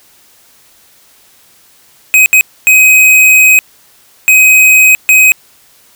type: tone bursts at uneven times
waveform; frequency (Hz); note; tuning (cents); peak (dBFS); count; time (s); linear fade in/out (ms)
square; 2524; D#7; +24; -3; 5; 2.14-2.26 / 2.33-2.41 / 2.67-3.59 / 4.28-4.95 / 5.09-5.32; 0
effects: white hiss -45 dBFS RMS until 5.95 s